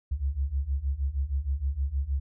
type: beating tone pair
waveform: sine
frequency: 65.5 / 71.9 Hz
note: C2 / D2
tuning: +2 / -36 cents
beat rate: 6.4 Hz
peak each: -30 / -28 dBFS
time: 0.11-2.2 s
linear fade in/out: 10 ms
effects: none